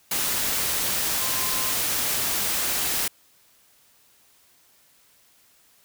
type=tone in noise; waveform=sine; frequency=1040 Hz; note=C6; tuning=11 cents flat; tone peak=-36 dBFS; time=1.19-1.72 s; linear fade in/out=5 ms; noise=white; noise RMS=-25 dBFS; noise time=0.11-3.08 s; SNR=-14 dB; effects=white hiss -59 dBFS RMS until 5.84 s